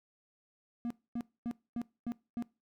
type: tone bursts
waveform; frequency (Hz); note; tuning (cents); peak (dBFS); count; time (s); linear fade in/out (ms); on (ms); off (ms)
triangle; 237; A#3; +29; -31; 6; 0.85-2.424; 0; 54; 250
effects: noise-tail reverb RT60 0.3 s tail -22 dB re dry